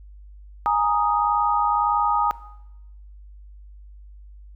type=chord; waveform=sine; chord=Ab suspended second; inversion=none; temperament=equal; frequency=830.6 / 932.3 / 1244.5 Hz; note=Ab5 / Bb5 / Eb6; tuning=0 / 0 / 0 cents; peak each=-22 dBFS; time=0.66-2.31 s; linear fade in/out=0 ms; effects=noise-tail reverb RT60 0.9 s tail -18 dB re dry + added 50 Hz sine -41 dBFS peak until 4.55 s